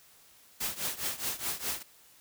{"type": "noise with tremolo", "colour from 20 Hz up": "white", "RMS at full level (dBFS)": -31, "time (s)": [0.6, 1.83], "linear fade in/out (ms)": 10, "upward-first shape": "triangle", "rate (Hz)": 4.8, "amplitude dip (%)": 90, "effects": ["white hiss -59 dBFS RMS until 2.2 s"]}